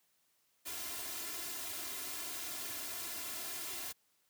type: noise with comb filter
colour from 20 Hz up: white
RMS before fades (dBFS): -42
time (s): 0.65-3.93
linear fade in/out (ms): 20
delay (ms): 2.9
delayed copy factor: +0.9
effects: white hiss -75 dBFS RMS until 4.29 s + high-pass 80 Hz 12 dB/octave